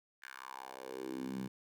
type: tone with high-pass filter sweep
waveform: 10% pulse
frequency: 65.41 Hz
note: C2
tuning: in tune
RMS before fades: -44 dBFS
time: 0.22-1.48 s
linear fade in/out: 10 ms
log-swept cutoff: 1700 to 160 Hz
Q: 3.7
effects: none

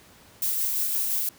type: noise with tremolo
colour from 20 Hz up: violet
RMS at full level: -25 dBFS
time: 0.42-1.29 s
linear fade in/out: 2 ms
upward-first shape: sine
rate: 5.8 Hz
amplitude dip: 25%
effects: pink hiss -53 dBFS RMS until 1.38 s + high-pass 60 Hz 12 dB/octave

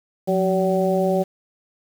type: harmonic tone with a mistuned harmonic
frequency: 189.8 Hz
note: F#3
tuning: 44 cents sharp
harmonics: 1 / 2 / 3 / 4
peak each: -22 / -22 / -21 / -26 dBFS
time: 0.27-1.24 s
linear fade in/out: 20 ms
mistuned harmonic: 1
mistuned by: -81 cents
effects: 7-bit

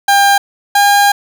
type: tone pair in turn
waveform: 30% pulse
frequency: 800 / 809.3 Hz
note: G5 / G#5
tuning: +35 / -45 cents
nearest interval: unison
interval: 20 cents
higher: second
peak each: -4 dBFS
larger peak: neither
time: 0.08-0.38 / 0.75-1.12 s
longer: second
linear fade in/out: 5 ms
effects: none

